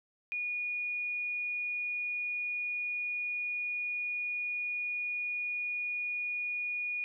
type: tone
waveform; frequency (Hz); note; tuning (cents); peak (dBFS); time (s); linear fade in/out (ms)
sine; 2450; D#7; -27; -32; 0.32-7.04; 0
effects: none

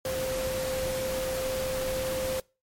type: tone in noise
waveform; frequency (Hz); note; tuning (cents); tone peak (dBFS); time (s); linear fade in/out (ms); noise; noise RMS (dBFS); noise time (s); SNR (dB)
sine; 521; C5; -7; -29; 0.05-2.4; 2; pink; -35; 0.05-2.4; +3
effects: noise-tail reverb RT60 0.3 s tail -24 dB re dry + MP3 64 kbps

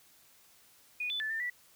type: tone with pitch steps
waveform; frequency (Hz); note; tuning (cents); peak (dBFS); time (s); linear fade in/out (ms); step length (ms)
sine; 2465 / 3489 / 1745 / 1795 / 1956; D#7 / A7 / A6 / A6 / B6; -17 / -15 / -15 / +34 / -17; -32; 1-1.5; 5; 100
effects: white hiss -62 dBFS RMS until 1.75 s

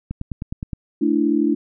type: click train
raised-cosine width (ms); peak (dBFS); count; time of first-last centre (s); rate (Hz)
5; -14; 7; 0.11-0.732; 9.64
type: chord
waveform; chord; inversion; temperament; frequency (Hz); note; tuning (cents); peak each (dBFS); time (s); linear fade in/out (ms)
sine; A suspended fourth; none; equal with one note detuned; 220 / 293.7 / 332.5; A3 / D4 / E4; 0 / 0 / +15; -22 / -18 / -20; 1.01-1.55; 10
effects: none

